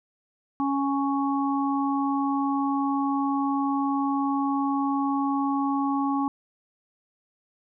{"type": "harmonic tone", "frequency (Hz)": 277.2, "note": "C#4", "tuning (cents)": 0, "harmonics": [1, 3, 4], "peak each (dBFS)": [-24, -29, -30], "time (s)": [0.6, 6.28], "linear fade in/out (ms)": 0, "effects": []}